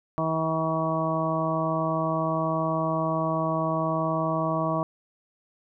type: harmonic tone with a mistuned harmonic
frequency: 160.7 Hz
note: E3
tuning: 44 cents flat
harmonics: 1 / 2 / 3 / 4 / 5 / 6 / 7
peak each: -29 / -31 / -38 / -28 / -38 / -33 / -30 dBFS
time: 0.18-4.83 s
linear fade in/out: 0 ms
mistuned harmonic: 5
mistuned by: -27 cents
effects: none